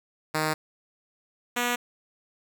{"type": "tone pair in turn", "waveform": "5% pulse", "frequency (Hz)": [155.56, 242.9], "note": ["D#3", "B3"], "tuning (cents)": [0, -29], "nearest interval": "minor sixth", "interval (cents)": 771, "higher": "second", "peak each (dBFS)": -13, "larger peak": "neither", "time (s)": [[0.34, 0.54], [1.56, 1.76]], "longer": "neither", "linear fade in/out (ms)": 10, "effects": []}